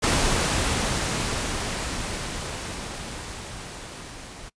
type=noise with level ramp; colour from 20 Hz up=pink; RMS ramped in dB=-21 to -41 dBFS; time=0.02-4.5 s; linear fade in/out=20 ms; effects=noise-tail reverb RT60 0.1 s tail -23 dB re dry + resampled to 22050 Hz